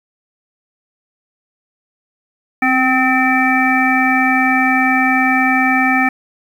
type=harmonic tone with a mistuned harmonic; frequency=257.5 Hz; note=C4; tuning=28 cents flat; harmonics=1 / 3 / 5 / 7 / 9; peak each=-16 / -17 / -21 / -17 / -17 dBFS; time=2.62-6.09 s; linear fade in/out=5 ms; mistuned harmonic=1; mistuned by=+28 cents; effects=7-bit